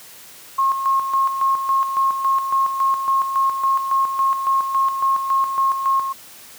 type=tone with tremolo; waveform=sine; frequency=1079 Hz; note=C#6; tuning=47 cents flat; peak=-14 dBFS; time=0.58-6.13 s; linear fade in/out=10 ms; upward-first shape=square; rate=3.6 Hz; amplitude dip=55%; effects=white hiss -42 dBFS RMS until 6.58 s + high-pass 80 Hz 12 dB/octave